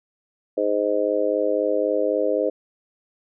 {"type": "harmonic tone", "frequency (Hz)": 103.83, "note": "G#2", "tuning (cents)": 0, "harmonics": [3, 4, 5, 6], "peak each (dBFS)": [-27, -25, -22, -25], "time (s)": [0.57, 2.5], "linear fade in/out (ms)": 10, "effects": []}